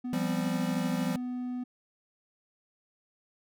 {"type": "tone", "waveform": "triangle", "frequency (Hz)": 248.7, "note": "B3", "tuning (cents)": 12, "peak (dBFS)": -30, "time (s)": [0.04, 1.64], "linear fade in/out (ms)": 10}
{"type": "chord", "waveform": "square", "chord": "F suspended second", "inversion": "none", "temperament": "equal with one note detuned", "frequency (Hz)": [172.61, 196, 261.6], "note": ["F3", "G3", "C4"], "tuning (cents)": [-20, 0, 0], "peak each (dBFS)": [-33, -34, -39], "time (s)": [0.13, 1.16], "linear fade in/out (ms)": 2}
{"effects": []}